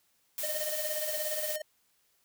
blue noise, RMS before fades -35 dBFS, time 0.38-1.56 s, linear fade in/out 0 ms
square tone with tremolo, 613 Hz, D#5, 26 cents flat, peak -33 dBFS, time 0.43-1.62 s, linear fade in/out 5 ms, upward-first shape sine, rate 17 Hz, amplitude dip 75%
effects white hiss -71 dBFS RMS until 2.24 s

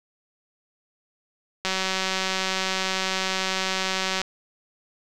click train, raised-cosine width 0.2 ms, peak -8 dBFS, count 486, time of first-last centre 1.65-4.216 s, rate 189 Hz, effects none

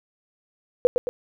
sine tone with echo, 493.9 Hz, B4, in tune, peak -11 dBFS, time 0.85-0.87 s, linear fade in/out 0 ms, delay 110 ms, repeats 2, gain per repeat -6 dB, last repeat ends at 1.09 s, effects none

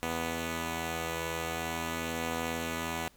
5% pulse tone pair together, 82.45 / 246.9 Hz, E2 / B3, +1 / 0 cents, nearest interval octave + perfect fifth, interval 1899 cents, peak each -24 dBFS, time 0.03-3.08 s, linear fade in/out 0 ms, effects pink hiss -62 dBFS RMS until 3.16 s

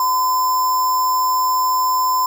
sine tone with sample-and-hold, 1014 Hz, B5, 45 cents sharp, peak -14 dBFS, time 0-2.26 s, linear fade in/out 2 ms, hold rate 6300 Hz, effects none

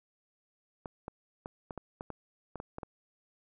clicks, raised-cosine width 1 ms, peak -25 dBFS, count 11, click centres 0.858 / 1.081 / 1.459 / 1.708 / 1.777 / 2.009 / 2.103 / 2.557 / 2.601 / 2.784 / 2.832 s, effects none

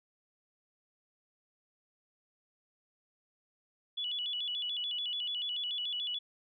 sine tone with vibrato, 3173 Hz, G7, 20 cents sharp, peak -33 dBFS, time 3.97-6.19 s, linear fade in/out 10 ms, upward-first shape square, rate 6.9 Hz, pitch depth 130 cents each way, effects none

